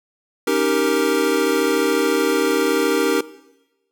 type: chord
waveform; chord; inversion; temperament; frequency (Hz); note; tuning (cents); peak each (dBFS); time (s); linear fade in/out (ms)
square; Eb dominant seventh; third; equal; 277.2 / 311.1 / 392 / 466.2; Db4 / Eb4 / G4 / Bb4; 0 / 0 / 0 / 0; -25 / -24 / -22 / -21; 0.47-3.21; 5
effects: noise-tail reverb RT60 1.0 s tail -18 dB re dry